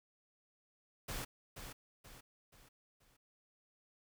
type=noise with echo; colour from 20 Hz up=pink; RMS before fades=-42 dBFS; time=1.08-1.25 s; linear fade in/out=10 ms; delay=480 ms; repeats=4; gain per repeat=-7 dB; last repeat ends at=3.17 s; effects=none